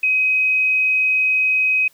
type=tone; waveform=sine; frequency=2527 Hz; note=D#7; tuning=26 cents sharp; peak=-14 dBFS; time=0.03-1.88 s; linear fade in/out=5 ms; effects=white hiss -55 dBFS RMS until 1.93 s